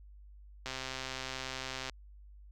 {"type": "click train", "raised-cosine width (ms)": 0.2, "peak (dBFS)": -21, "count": 163, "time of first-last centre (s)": [0.66, 1.897], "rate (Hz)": 131, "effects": ["added 50 Hz sine -51 dBFS peak until 2.51 s"]}